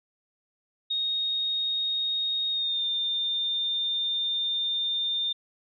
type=tone with pitch glide; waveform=sine; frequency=3729 to 3610 Hz; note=A#7 to A7; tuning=0 to +44 cents; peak=-25 dBFS; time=0.9-5.33 s; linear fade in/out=10 ms; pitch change=-56 cents; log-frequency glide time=2.51-2.84 s; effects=none